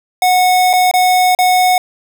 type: tone with dropouts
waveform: square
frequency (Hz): 733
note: F#5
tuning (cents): -16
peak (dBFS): -9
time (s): 0.22-1.78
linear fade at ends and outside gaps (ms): 2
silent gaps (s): 0.731-0.735 / 0.913-0.938 / 1.35-1.388
effects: none